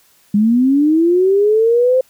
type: linear sweep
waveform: sine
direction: up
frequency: 200.1 to 523.3 Hz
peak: -9 dBFS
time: 0.34-2.01 s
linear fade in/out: 5 ms
effects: white hiss -53 dBFS RMS until 2.09 s